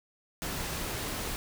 pink noise, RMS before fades -35 dBFS, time 0.42-1.36 s, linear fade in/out 0 ms, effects none

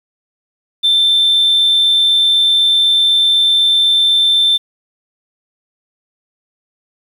sine tone, 3556 Hz, A7, 18 cents sharp, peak -7 dBFS, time 0.83-4.58 s, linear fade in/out 20 ms, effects tanh soft clip ceiling -6 dBFS + 7-bit

